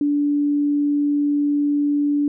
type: tone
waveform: sine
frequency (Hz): 290.2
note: D4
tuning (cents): -21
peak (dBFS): -16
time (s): 0.01-2.28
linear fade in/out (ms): 2
effects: none